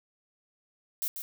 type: noise with echo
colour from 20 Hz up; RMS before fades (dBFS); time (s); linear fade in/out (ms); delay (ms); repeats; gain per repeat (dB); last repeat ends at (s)
violet; -31; 1.02-1.08; 0; 140; 1; -7; 1.22
effects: none